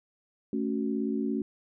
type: chord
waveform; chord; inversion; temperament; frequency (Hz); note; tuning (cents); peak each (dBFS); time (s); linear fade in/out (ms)
sine; F# minor; first; equal; 220 / 277.2 / 370; A3 / C#4 / F#4; 0 / 0 / 0; -30 / -31 / -34; 0.53-1.42; 2
effects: none